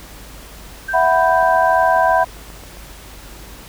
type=tone; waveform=sine; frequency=1568 Hz; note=G6; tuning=in tune; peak=-20 dBFS; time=0.88-2.24 s; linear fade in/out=10 ms
type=chord; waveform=sine; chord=E suspended second; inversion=none; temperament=just; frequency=659.3 / 741.7 / 988.9 Hz; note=E5 / F#5 / B5; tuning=0 / +4 / +2 cents; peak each=-16 dBFS; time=0.93-2.25 s; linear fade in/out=20 ms
type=click train; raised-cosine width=1 ms; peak=-24 dBFS; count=13; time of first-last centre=1.16-2.771 s; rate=7.45 Hz
effects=added 50 Hz sine -39 dBFS peak until 3.68 s + pink hiss -39 dBFS RMS until 3.68 s